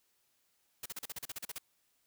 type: noise bursts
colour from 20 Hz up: white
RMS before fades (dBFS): -41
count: 12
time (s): 0.83-1.584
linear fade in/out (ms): 5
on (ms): 28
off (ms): 38
effects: white hiss -75 dBFS RMS until 2.06 s